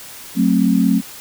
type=chord; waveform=sine; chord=F# diminished; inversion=none; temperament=just; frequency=185 / 222 / 266.4 Hz; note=F#3 / A3 / C4; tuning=0 / +16 / +31 cents; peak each=-16 dBFS; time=0.35-1.02 s; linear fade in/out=50 ms; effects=white hiss -36 dBFS RMS until 1.2 s